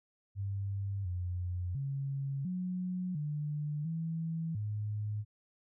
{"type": "tone with pitch steps", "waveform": "sine", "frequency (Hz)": [98.9, 89.5, 137.7, 182.2, 148.7, 163.4, 105.4], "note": ["G2", "F2", "C#3", "F#3", "D3", "E3", "G#2"], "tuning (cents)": [16, 43, -11, -26, 22, -15, 26], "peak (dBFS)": -33, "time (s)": [0.35, 5.25], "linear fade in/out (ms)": 50, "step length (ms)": 700, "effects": []}